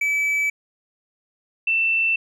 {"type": "tone pair in turn", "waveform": ["triangle", "sine"], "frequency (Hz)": [2300, 2674], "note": ["D7", "E7"], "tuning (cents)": [-37, 24], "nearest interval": "minor third", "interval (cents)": 261, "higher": "second", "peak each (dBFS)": -17, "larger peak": "neither", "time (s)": [[0.01, 0.5], [1.67, 2.16]], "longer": "neither", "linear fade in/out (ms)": 5, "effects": []}